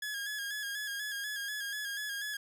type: tone with vibrato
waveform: sawtooth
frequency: 1663 Hz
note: G#6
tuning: 2 cents sharp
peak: -32 dBFS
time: 0.02-2.37 s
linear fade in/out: 5 ms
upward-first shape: square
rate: 4.1 Hz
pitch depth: 40 cents each way
effects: none